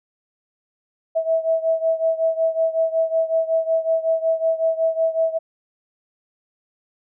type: beating tone pair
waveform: sine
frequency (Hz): 649 / 654.4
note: E5 / E5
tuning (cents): -27 / -13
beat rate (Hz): 5.4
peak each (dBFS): -19 / -22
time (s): 1.15-5.39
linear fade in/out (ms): 20
effects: none